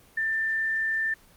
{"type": "tone", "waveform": "sine", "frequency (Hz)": 1783, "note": "A6", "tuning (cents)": 22, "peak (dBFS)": -24, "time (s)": [0.17, 1.14], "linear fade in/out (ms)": 5, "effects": ["pink hiss -56 dBFS RMS until 1.36 s", "Opus 24 kbps"]}